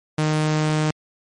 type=tone; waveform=sawtooth; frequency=154.1 Hz; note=D#3; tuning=16 cents flat; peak=-14 dBFS; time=0.18-0.91 s; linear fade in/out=5 ms; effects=low-pass 9000 Hz 12 dB/octave + MP3 48 kbps